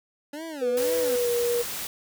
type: tone with vibrato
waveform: 25% pulse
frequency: 280 Hz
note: C#4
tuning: 18 cents sharp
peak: -30 dBFS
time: 0.33-1.16 s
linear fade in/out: 5 ms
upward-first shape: sine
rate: 2 Hz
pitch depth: 280 cents each way
type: tone with pitch glide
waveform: sine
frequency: 494.1 to 477.8 Hz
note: B4 to A#4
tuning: +1 to +43 cents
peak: -22 dBFS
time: 0.61-1.63 s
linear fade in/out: 20 ms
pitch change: -58 cents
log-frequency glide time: 1.12-1.3 s
type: noise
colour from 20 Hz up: white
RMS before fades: -33 dBFS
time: 0.77-1.87 s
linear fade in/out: 2 ms
effects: none